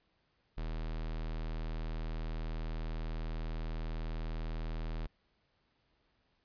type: tone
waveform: square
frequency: 40.01 Hz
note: D#1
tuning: 49 cents sharp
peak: -36 dBFS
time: 0.57-5.07 s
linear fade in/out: 10 ms
effects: pink hiss -75 dBFS RMS until 6.44 s + resampled to 11025 Hz